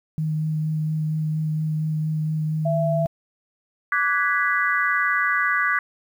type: tone with vibrato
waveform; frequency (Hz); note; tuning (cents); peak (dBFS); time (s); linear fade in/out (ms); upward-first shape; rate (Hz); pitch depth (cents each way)
sine; 155.56; D#3; 0; -21; 0.18-3.06; 0; sine; 4.3; 11
type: tone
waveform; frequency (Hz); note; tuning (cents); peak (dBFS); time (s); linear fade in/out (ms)
sine; 667; E5; +20; -21; 2.65-3.07; 10
type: chord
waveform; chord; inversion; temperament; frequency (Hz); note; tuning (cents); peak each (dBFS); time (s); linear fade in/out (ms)
sine; G# half-diminished seventh; second; equal with one note detuned; 1161.8 / 1480 / 1661.2 / 1975.5; D6 / F#6 / G#6 / B6; -19 / 0 / 0 / 0; -24; 3.92-5.79; 2
effects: 9-bit